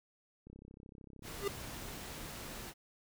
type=click train; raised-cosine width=3 ms; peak=-40 dBFS; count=51; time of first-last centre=0.47-1.976 s; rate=33.2 Hz
type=noise; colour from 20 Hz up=pink; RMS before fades=-46 dBFS; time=1.22-2.74 s; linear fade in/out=50 ms
type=tone with exponential growth; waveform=square; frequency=400 Hz; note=G4; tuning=35 cents sharp; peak=-30 dBFS; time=1.35-1.48 s; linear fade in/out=5 ms; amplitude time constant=28 ms
effects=none